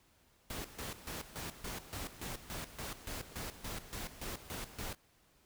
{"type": "noise with tremolo", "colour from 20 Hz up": "pink", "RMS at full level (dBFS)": -42, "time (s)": [0.5, 4.95], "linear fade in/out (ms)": 2, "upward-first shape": "square", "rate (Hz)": 3.5, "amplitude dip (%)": 75, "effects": ["pink hiss -69 dBFS RMS until 5.45 s"]}